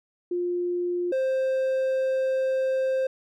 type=tone pair in turn; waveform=sine / triangle; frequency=353.1 / 525.7 Hz; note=F4 / C5; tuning=+19 / +8 cents; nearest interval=perfect fifth; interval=689 cents; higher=second; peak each=-24 / -20 dBFS; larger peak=second; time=0.31-1.12 / 1.12-3.07 s; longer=second; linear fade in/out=5 ms; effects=none